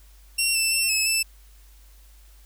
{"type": "tone with pitch steps", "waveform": "15% pulse", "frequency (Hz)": [2736, 2663, 2702, 2590, 2644], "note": ["F7", "E7", "E7", "E7", "E7"], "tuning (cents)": [-36, 17, 42, -31, 5], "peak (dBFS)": -13, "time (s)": [0.38, 1.23], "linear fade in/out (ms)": 10, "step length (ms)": 170, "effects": ["added 50 Hz sine -48 dBFS peak until 2.45 s", "white hiss -58 dBFS RMS until 2.45 s"]}